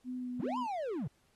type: tone with vibrato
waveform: sine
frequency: 250 Hz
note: B3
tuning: 21 cents sharp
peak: -36 dBFS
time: 0.04-0.67 s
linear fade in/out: 50 ms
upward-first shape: sine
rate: 2.6 Hz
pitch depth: 17 cents each way
type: linear two-way sweep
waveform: triangle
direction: up then down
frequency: 108.9 to 1046.5 to 108.9 Hz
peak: -32 dBFS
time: 0.39-1.08 s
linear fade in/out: 10 ms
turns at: 0.58 s
effects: pink hiss -72 dBFS RMS until 1.35 s + AAC 32 kbps